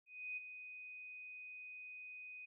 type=tone with ADSR envelope; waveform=sine; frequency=2496 Hz; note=D#7; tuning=5 cents sharp; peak=-40 dBFS; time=0.06-2.46 s; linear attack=310 ms; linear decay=19 ms; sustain=-9 dB; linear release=15 ms; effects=none